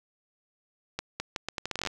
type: accelerating click train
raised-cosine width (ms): 0.2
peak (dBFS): -14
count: 14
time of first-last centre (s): 0.99-1.873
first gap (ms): 210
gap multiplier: 0.77
effects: none